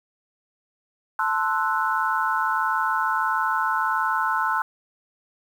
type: chord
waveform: sine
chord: F# half-diminished seventh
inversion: first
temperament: equal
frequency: 880 / 1046.5 / 1318.5 / 1480 Hz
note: A5 / C6 / E6 / F#6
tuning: 0 / 0 / 0 / 0 cents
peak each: -26 dBFS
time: 1.19-4.62 s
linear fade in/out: 2 ms
effects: 8-bit